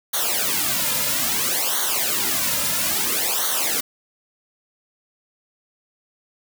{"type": "noise with flanger", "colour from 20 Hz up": "white", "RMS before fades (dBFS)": -22, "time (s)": [0.13, 3.81], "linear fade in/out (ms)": 10, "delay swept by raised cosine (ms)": [0.39, 2.69], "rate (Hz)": 0.6, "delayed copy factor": -1, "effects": []}